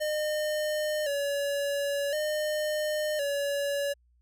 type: tone with vibrato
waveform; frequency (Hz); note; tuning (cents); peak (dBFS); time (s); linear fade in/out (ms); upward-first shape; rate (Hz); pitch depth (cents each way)
square; 587.3; D5; 0; -28; 0-3.94; 20; square; 0.47; 61
effects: added 60 Hz sine -62 dBFS peak until 4.21 s